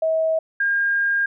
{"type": "tone pair in turn", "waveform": "sine", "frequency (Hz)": [642, 1613.5], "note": ["E5", "G6"], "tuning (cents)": [-46, 50], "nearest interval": "octave + major third", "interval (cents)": 1596, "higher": "second", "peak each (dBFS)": -17, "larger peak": "neither", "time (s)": [[0.02, 0.39], [0.6, 1.26]], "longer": "second", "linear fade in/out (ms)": 5, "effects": []}